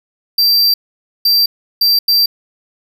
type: tone bursts at uneven times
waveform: square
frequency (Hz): 4699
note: D8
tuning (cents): 0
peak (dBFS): -9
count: 4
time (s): 0.38-0.74 / 1.25-1.46 / 1.81-1.99 / 2.08-2.26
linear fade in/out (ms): 5
effects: none